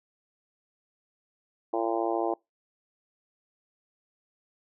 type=harmonic tone; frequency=113.9 Hz; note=A#2; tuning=40 cents flat; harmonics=3 / 4 / 5 / 6 / 7 / 8 / 9; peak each=-30 / -33 / -34 / -32 / -33 / -38 / -40 dBFS; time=1.73-2.34 s; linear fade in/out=5 ms; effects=noise-tail reverb RT60 0.2 s tail -25 dB re dry